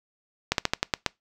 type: slowing click train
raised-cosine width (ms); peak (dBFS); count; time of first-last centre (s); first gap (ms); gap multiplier
0.2; -4; 7; 0.52-1.063; 62; 1.15
effects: noise-tail reverb RT60 0.2 s tail -25 dB re dry